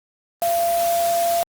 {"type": "tone in noise", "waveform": "sine", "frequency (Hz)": 684, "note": "F5", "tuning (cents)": -36, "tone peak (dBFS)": -17, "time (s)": [0.42, 1.43], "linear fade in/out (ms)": 0, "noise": "white", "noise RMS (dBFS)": -29, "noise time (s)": [0.42, 1.43], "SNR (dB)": 9, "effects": ["Opus 24 kbps"]}